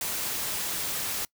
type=noise; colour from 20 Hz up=white; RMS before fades=-31 dBFS; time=0.01-1.25 s; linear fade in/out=2 ms; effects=noise-tail reverb RT60 0.1 s tail -24 dB re dry